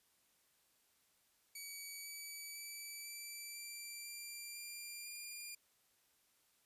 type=tone with pitch steps; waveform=10% pulse; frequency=2272 / 2290 / 2309 / 2328 / 2347 / 2366 / 2385 / 2404 Hz; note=C#7 / D7 / D7 / D7 / D7 / D7 / D7 / D7; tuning=+42 / -44 / -30 / -16 / -2 / +12 / +26 / +40 cents; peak=-38 dBFS; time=1.55-5.55 s; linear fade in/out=5 ms; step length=500 ms; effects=white hiss -75 dBFS RMS until 6.65 s + resampled to 32000 Hz